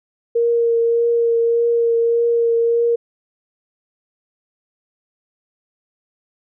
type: tone with vibrato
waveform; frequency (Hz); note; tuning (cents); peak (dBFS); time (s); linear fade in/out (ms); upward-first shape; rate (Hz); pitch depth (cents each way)
sine; 466.2; A#4; 0; -13; 0.35-2.96; 10; triangle; 1.7; 16
effects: none